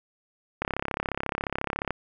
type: click train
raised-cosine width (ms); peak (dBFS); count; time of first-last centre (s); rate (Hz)
0.5; -12; 45; 0.62-1.907; 34.2
effects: none